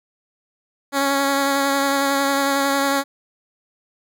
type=tone with vibrato; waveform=10% pulse; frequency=277.2 Hz; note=C#4; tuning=in tune; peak=-9 dBFS; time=0.92-3.04 s; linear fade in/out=50 ms; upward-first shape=sine; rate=11 Hz; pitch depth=17 cents each way; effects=none